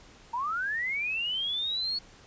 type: linear sweep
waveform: sine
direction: up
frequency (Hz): 908 to 4409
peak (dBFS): -28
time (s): 0.33-1.99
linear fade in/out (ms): 10
effects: pink hiss -54 dBFS RMS until 2.26 s + resampled to 16000 Hz